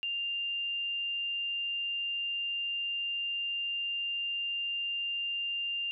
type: tone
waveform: sine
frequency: 2794 Hz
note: F7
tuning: in tune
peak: -31 dBFS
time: 0.03-5.91 s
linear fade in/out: 0 ms
effects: none